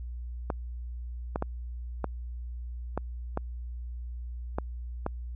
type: clicks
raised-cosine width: 1 ms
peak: -15 dBFS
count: 8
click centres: 0.502 / 1.359 / 1.424 / 2.043 / 2.976 / 3.374 / 4.585 / 5.064 s
effects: added 60 Hz sine -35 dBFS peak until 5.35 s